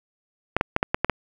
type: clicks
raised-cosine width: 0.5 ms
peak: -4 dBFS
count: 7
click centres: 0.566 / 0.611 / 0.764 / 0.829 / 0.945 / 1.046 / 1.097 s
effects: 7-bit